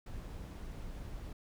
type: noise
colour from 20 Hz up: brown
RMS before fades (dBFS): -44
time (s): 0.06-1.33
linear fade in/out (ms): 5
effects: none